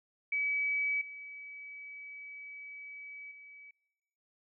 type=tone with level steps; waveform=sine; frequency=2284 Hz; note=D7; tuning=49 cents flat; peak=-29 / -44 / -50 dBFS; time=0.32-3.71 s; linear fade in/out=5 ms; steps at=1.01 / 3.31 s; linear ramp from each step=5 ms; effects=noise-tail reverb RT60 1.0 s tail -23 dB re dry